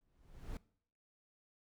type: noise with exponential growth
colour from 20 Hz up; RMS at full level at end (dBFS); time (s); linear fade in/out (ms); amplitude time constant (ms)
brown; -40; 0.01-0.57; 1; 120
effects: noise-tail reverb RT60 0.6 s tail -21 dB re dry